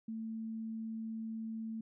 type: tone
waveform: sine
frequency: 223 Hz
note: A3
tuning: 23 cents sharp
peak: -38 dBFS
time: 0.08-1.81 s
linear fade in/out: 5 ms
effects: none